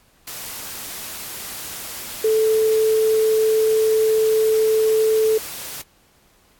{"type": "tone in noise", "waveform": "sine", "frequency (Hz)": 438.4, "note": "A4", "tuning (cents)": -6, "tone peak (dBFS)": -14, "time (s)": [2.24, 5.38], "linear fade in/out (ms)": 5, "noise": "white", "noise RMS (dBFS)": -32, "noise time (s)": [0.27, 5.82], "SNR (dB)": 15, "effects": ["pink hiss -57 dBFS RMS until 6.59 s", "AAC 64 kbps"]}